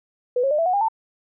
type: tone with pitch steps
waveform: sine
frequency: 493.9 / 544.9 / 601.1 / 663.1 / 731.5 / 807 / 890.3 Hz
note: B4 / C#5 / D5 / E5 / F#5 / G#5 / A5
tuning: 0 / -30 / +40 / +10 / -20 / -50 / +20 cents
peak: -17 dBFS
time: 0.36-0.885 s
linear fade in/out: 5 ms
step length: 75 ms
effects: none